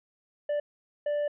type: tone bursts at uneven times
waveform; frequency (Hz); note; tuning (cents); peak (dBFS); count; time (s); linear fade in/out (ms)
triangle; 587.3; D5; 0; -24; 2; 0.49-0.6 / 1.06-1.28; 5
effects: resampled to 8000 Hz